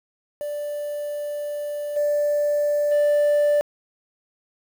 sine tone with level steps, 587.3 Hz, D5, in tune, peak -25 / -17 / -13 dBFS, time 0.41-3.61 s, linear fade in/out 0 ms, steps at 1.96 / 2.91 s, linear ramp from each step 10 ms, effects tanh soft clip ceiling -15 dBFS + 7-bit

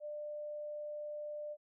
sine tone, 596 Hz, D5, 25 cents sharp, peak -40 dBFS, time 0-1.57 s, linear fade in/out 50 ms, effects none

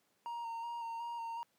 triangle tone with vibrato, 930 Hz, A#5, 4 cents flat, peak -37 dBFS, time 0.26-1.43 s, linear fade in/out 0 ms, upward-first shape square, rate 2.7 Hz, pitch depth 20 cents each way, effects pink hiss -75 dBFS RMS until 1.58 s + high-pass 200 Hz 12 dB/octave

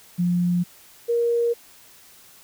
sine tone pair in turn, 176.3 / 470.7 Hz, F3 / A#4, +17 / +17 cents, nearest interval octave + perfect fourth, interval 1700 cents, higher second, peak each -18 dBFS, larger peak neither, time 0.18-0.64 / 1.08-1.54 s, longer neither, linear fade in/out 20 ms, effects white hiss -50 dBFS RMS until 2.43 s

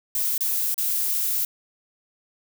violet noise with dropouts, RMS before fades -24 dBFS, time 0.15-1.45 s, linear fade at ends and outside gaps 2 ms, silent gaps 0.379-0.407 / 0.743-0.779 s, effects none

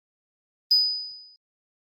sine tone with exponential decay, 4979 Hz, D#8, in tune, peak -12 dBFS, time 0.71-1.36 s, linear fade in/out 1 ms, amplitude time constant 140 ms, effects tanh soft clip ceiling -10 dBFS + Opus 24 kbps

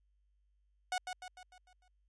sawtooth tone with echo, 734 Hz, F#5, 14 cents flat, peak -29 dBFS, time 0.92-0.98 s, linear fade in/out 2 ms, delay 150 ms, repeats 6, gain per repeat -6 dB, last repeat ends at 1.88 s, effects added 50 Hz sine -70 dBFS peak until 2.08 s + resampled to 22050 Hz

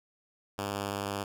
5% pulse tone with vibrato, 100.3 Hz, G2, 40 cents sharp, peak -21 dBFS, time 0.58-1.24 s, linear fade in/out 5 ms, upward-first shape sine, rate 18 Hz, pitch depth 24 cents each way, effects none

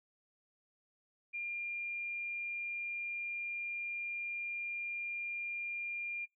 sine tone, 2400 Hz, D7, 37 cents sharp, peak -37 dBFS, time 1.33-6.26 s, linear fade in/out 20 ms, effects noise-tail reverb RT60 0.2 s tail -21 dB re dry

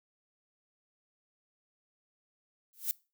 violet noise with exponential growth, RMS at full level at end -27 dBFS, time 2.73-2.91 s, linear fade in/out 0 ms, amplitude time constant 37 ms, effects noise-tail reverb RT60 0.3 s tail -23 dB re dry

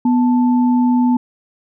sine tone pair together, 246.4 / 880 Hz, B3 / A5, -4 / 0 cents, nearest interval octave + minor seventh, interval 2204 cents, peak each -11 / -22 dBFS, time 0.05-1.17 s, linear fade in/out 5 ms, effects none

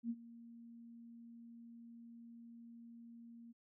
sine tone with ADSR envelope, 233.2 Hz, A#3, 1 cent sharp, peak -35 dBFS, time 0.03-3.53 s, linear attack 69 ms, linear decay 48 ms, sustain -18 dB, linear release 21 ms, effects none

